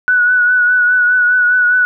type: tone with vibrato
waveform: sine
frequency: 1476 Hz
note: F#6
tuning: 5 cents flat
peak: -8 dBFS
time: 0.08-1.85 s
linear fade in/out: 0 ms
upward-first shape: triangle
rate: 4.9 Hz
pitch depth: 35 cents each way
effects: none